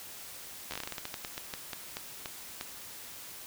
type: slowing click train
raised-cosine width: 0.2 ms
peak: -19 dBFS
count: 19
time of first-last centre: 0.71-2.611 s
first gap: 12 ms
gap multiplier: 1.22
effects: white hiss -46 dBFS RMS until 3.46 s